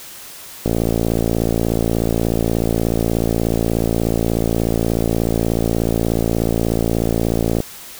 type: click train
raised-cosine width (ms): 2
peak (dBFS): -4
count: 394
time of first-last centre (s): 0.66-7.603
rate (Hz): 56.6
effects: white hiss -36 dBFS RMS until 7.99 s